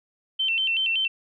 sine tone with vibrato, 2888 Hz, F#7, 43 cents flat, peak -21 dBFS, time 0.39-1.08 s, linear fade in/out 10 ms, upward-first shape square, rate 5.3 Hz, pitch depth 120 cents each way, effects none

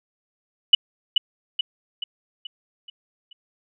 sine tone with echo, 2960 Hz, F#7, in tune, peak -7 dBFS, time 0.73-0.75 s, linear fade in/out 5 ms, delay 430 ms, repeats 6, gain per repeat -6 dB, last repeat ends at 3.33 s, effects none

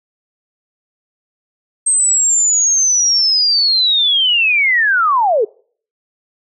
sine linear sweep, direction down, 8372 to 392 Hz, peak -10 dBFS, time 1.86-5.45 s, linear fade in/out 10 ms, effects noise-tail reverb RT60 0.5 s tail -25 dB re dry

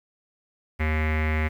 square tone with low-pass filter, 77.78 Hz, D#2, in tune, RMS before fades -24 dBFS, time 0.79-1.49 s, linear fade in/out 20 ms, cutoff 2100 Hz, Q 6.7, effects 9-bit

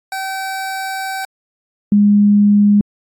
25% pulse / sine tone pair in turn, 769 / 205.4 Hz, G5 / G#3, -33 / -19 cents, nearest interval octave + major seventh, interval 2286 cents, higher first, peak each -17 / -7 dBFS, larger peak second, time 0.12-1.25 / 1.92-2.81 s, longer first, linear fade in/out 2 ms, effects AAC 64 kbps

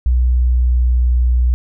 sine tone with pitch glide, 61.74 to 61.17 Hz, B1 to B1, 0 to -16 cents, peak -10 dBFS, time 0.06-1.54 s, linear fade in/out 0 ms, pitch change -16 cents, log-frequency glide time 0.29-1.07 s, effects none

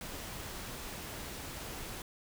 pink noise, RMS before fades -43 dBFS, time 0.01-2.02 s, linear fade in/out 2 ms, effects none

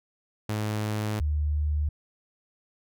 sawtooth / sine tone pair in turn, 106.6 / 74.74 Hz, G#2 / D2, +46 / +31 cents, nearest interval tritone, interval 615 cents, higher first, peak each -23 dBFS, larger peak neither, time 0.49-1.2 / 1.2-1.89 s, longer first, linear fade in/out 5 ms, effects none

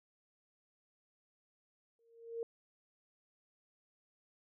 sine tone with exponential growth, 461.4 Hz, A#4, 18 cents flat, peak -34 dBFS, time 1.99-2.43 s, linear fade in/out 1 ms, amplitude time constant 95 ms, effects none

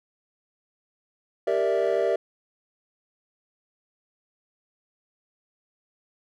triangle chord, E half-diminished seventh, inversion first, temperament equal, 392 / 466.2 / 587.3 / 659.3 Hz, G4 / Bb4 / D5 / E5, 0 / 0 / 0 / 0 cents, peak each -24 dBFS, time 1.47-2.16 s, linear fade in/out 5 ms, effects tanh soft clip ceiling -12 dBFS

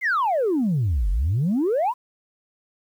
sine exponential two-way sweep, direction down then up, 2185 to 43.65 to 1053 Hz, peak -17 dBFS, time 0.01-1.94 s, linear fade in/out 50 ms, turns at 1.1 s, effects tanh soft clip ceiling -16 dBFS + 9-bit

